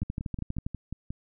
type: two click trains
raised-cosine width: 5 ms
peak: -22 / -19 dBFS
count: 7 / 9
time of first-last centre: 0.03-1.105 / 0.02-0.665 s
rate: 5.58 / 12.4 Hz
effects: none